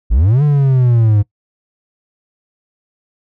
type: linear two-way sweep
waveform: triangle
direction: up then down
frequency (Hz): 44.5 to 150 to 100.6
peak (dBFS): -6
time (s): 0.1-1.23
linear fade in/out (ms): 20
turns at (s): 0.43
effects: noise-tail reverb RT60 0.1 s tail -21 dB re dry